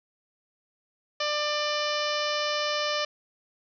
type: harmonic tone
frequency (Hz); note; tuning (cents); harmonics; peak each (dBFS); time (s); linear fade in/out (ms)
595; D5; +22; 1 / 2 / 3 / 4 / 5 / 6 / 7 / 8 / 9 / 10; -30 / -32 / -35 / -36 / -34 / -39 / -38 / -38 / -37 / -43; 1.2-3.05; 5
effects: none